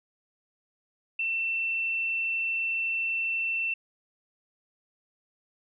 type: tone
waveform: sine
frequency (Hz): 2687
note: E7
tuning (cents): +33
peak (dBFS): -26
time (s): 1.19-3.74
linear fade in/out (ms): 5
effects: none